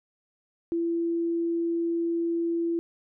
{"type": "tone", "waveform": "sine", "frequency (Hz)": 336.7, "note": "E4", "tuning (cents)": 37, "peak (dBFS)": -24, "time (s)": [0.72, 2.79], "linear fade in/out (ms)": 0, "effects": []}